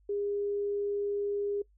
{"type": "tone", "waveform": "sine", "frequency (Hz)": 406.6, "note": "G#4", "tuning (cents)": -37, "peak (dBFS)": -29, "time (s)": [0.09, 1.62], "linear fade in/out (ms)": 5, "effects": ["noise-tail reverb RT60 0.1 s tail -21 dB re dry", "added 50 Hz sine -61 dBFS peak until 1.77 s"]}